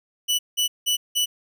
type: tone bursts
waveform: sawtooth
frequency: 2964 Hz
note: F#7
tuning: 2 cents sharp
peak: -16 dBFS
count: 4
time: 0.28-1.26 s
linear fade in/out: 20 ms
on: 110 ms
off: 180 ms
effects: none

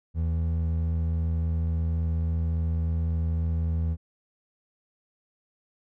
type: tone pair together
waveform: triangle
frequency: 80.81 / 164.4 Hz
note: E2 / E3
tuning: -34 / -4 cents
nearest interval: octave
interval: 1230 cents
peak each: -22 / -31 dBFS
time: 0.14-3.97 s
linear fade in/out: 50 ms
effects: none

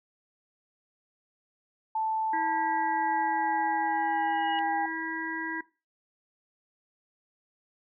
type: tone with pitch glide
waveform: sine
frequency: 880 to 811.6 Hz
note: A5 to G#5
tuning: 0 to -40 cents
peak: -26 dBFS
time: 1.95-4.86 s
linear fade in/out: 5 ms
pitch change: -140 cents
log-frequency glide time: 2.61-4.56 s
type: harmonic tone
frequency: 324 Hz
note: E4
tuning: 30 cents flat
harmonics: 1 / 3 / 5 / 6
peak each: -36 / -38 / -36 / -37 dBFS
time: 2.33-5.61 s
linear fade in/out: 5 ms
type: tone with exponential growth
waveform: sine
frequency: 2900 Hz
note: F#7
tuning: 35 cents flat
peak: -34 dBFS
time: 3.85-4.59 s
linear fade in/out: 0 ms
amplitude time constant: 160 ms
effects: noise-tail reverb RT60 0.3 s tail -20 dB re dry

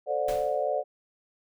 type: chord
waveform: sine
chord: D dominant seventh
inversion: second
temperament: equal with one note detuned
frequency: 440 / 523.3 / 587.3 / 726.4 Hz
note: A4 / C5 / D5 / F#5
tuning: 0 / 0 / 0 / -32 cents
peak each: -34 / -31 / -28 / -31 dBFS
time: 0.06-0.84 s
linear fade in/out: 50 ms
type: noise with exponential decay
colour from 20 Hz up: pink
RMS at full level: -36 dBFS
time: 0.28-0.69 s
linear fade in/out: 5 ms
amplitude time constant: 87 ms
effects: none

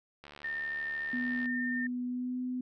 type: click train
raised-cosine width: 0.3 ms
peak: -32 dBFS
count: 90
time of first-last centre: 0.24-1.458 s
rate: 73.1 Hz
type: tone with vibrato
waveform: sine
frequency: 1811 Hz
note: A6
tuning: 49 cents sharp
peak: -33 dBFS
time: 0.44-1.87 s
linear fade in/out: 5 ms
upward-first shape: sine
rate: 18 Hz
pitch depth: 11 cents each way
type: tone with pitch glide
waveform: sine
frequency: 247.3 to 251.9 Hz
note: B3 to B3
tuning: +3 to +34 cents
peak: -32 dBFS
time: 1.13-2.61 s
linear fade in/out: 5 ms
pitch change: +31 cents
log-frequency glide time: 2.06-2.4 s
effects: none

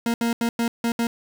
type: tone bursts at uneven times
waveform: 40% pulse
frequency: 233.1 Hz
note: A#3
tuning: in tune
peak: -19 dBFS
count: 6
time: 0.06-0.14 / 0.21-0.33 / 0.41-0.49 / 0.59-0.68 / 0.84-0.92 / 0.99-1.07 s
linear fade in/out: 2 ms
effects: 8-bit

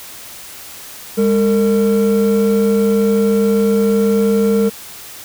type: tone pair together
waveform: triangle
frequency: 204.3 / 455.1 Hz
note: G#3 / A#4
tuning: -28 / -42 cents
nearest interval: octave + major second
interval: 1386 cents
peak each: -11 dBFS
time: 1.17-4.7 s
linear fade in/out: 20 ms
effects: tanh soft clip ceiling -3 dBFS + white hiss -34 dBFS RMS until 5.24 s

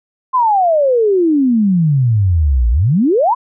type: exponential two-way sweep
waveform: sine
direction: down then up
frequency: 1057 to 55 to 1057 Hz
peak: -9 dBFS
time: 0.33-3.35 s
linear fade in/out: 20 ms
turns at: 2.7 s
effects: none

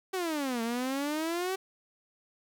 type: exponential two-way sweep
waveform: sawtooth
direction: down then up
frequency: 386.8 to 225.5 to 386.8 Hz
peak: -26 dBFS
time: 0.13-1.56 s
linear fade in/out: 10 ms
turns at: 0.62 s
effects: 10-bit

